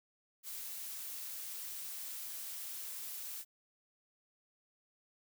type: noise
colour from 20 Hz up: blue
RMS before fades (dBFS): -44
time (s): 0.43-3.45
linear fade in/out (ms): 50
effects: none